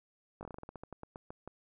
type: slowing click train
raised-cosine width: 1 ms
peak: -30 dBFS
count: 16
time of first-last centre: 0.41-1.476 s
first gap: 19 ms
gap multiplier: 1.17
effects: none